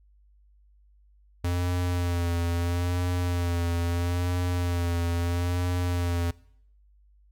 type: tone with vibrato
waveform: square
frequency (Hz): 87.31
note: F2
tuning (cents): 0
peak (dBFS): -25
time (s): 1.44-6.31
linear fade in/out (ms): 5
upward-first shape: sine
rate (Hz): 0.76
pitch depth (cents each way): 36
effects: noise-tail reverb RT60 0.7 s tail -22 dB re dry + added 50 Hz sine -56 dBFS peak until 7.31 s